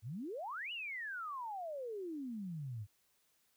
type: exponential two-way sweep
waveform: sine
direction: up then down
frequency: 97.5 to 2968 to 97.5 Hz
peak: -40 dBFS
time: 0.02-2.87 s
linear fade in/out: 50 ms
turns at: 0.72 s
effects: white hiss -75 dBFS RMS until 3.56 s